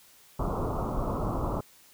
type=low-pass noise; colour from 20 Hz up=pink; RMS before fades=-30 dBFS; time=0.39-1.61 s; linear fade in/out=5 ms; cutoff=1300 Hz; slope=96 dB/octave; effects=white hiss -57 dBFS RMS until 1.93 s